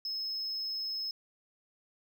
sine tone, 5180 Hz, E8, 31 cents flat, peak -31 dBFS, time 0.05-1.11 s, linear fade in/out 2 ms, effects tanh soft clip ceiling -32 dBFS + 12-bit

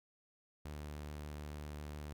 sawtooth tone, 74.4 Hz, D2, 23 cents sharp, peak -40 dBFS, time 0.65-2.13 s, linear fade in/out 5 ms, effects none

